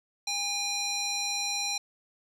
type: tone with band-pass filter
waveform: square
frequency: 812 Hz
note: G#5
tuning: 39 cents flat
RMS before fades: -31 dBFS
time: 0.27-1.78 s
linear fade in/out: 5 ms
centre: 4900 Hz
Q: 2.2
effects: none